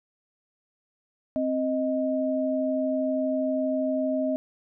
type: tone pair together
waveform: sine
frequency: 262.7 / 624.8 Hz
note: C4 / D#5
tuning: +7 / +7 cents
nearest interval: octave + minor third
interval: 1500 cents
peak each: -26 dBFS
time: 1.36-4.36 s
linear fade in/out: 0 ms
effects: none